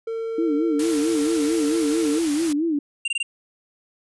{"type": "tone with pitch glide", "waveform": "triangle", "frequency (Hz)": [453, 450.1], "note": ["A#4", "A4"], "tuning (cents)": [-50, 39], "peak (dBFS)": -23, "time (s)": [0.07, 2.19], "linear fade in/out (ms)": 5, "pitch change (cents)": -11, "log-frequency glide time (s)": [0.26, 2.05]}
{"type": "tone with vibrato", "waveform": "sine", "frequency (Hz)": 311.1, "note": "D#4", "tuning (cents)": 0, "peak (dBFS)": -19, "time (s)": [0.38, 2.79], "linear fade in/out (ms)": 5, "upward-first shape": "sine", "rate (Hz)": 4.5, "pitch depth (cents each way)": 140}
{"type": "noise", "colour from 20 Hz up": "white", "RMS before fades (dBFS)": -31, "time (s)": [0.79, 2.53], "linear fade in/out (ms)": 5}
{"type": "tone bursts", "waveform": "square", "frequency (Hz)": 2776, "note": "F7", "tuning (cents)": -11, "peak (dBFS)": -22, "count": 4, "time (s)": [3.05, 3.23], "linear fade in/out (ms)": 5, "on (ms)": 30, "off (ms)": 20}
{"effects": ["resampled to 24000 Hz"]}